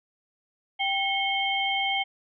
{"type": "tone cluster", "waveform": "sine", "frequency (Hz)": [784, 2181, 3146], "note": ["G5", "C#7", "G7"], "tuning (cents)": [0, -29, 6], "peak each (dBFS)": -28, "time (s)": [0.79, 2.04], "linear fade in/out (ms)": 20, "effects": []}